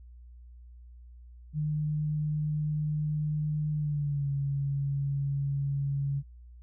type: tone with pitch glide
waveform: sine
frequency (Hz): 151.5 to 139.73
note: D#3 to C#3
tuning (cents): -46 to +14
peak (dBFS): -27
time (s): 1.53-6.23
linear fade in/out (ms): 50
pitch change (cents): -140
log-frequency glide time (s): 3.74-4.3
effects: added 60 Hz sine -47 dBFS peak until 6.62 s